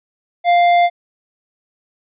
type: tone with tanh clipping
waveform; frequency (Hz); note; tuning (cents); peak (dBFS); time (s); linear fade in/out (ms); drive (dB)
triangle; 698.5; F5; 0; -11; 0.44-0.9; 50; 16
effects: resampled to 8000 Hz